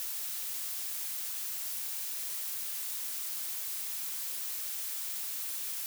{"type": "noise", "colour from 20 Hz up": "blue", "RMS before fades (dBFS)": -37, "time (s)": [0, 5.86], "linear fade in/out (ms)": 0, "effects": []}